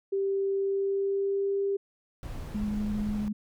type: tone with pitch glide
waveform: sine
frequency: 392 to 396.6 Hz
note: G4 to G4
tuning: 0 to +20 cents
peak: -25 dBFS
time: 0.12-1.77 s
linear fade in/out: 10 ms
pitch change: +20 cents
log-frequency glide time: 0.55-1.62 s
type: noise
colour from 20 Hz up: brown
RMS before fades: -37 dBFS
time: 2.23-3.28 s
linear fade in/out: 0 ms
type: tone with vibrato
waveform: sine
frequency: 209.4 Hz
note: G#3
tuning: 15 cents sharp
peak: -28 dBFS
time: 2.54-3.33 s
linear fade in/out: 10 ms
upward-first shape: sine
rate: 12 Hz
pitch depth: 11 cents each way
effects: none